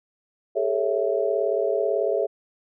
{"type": "chord", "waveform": "sine", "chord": "A dominant seventh", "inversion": "third", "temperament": "equal with one note detuned", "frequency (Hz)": [401.9, 440, 554.4, 659.3], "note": ["G4", "A4", "C#5", "E5"], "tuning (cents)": [43, 0, 0, 0], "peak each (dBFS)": -26, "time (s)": [0.55, 2.27], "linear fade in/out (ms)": 20, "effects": []}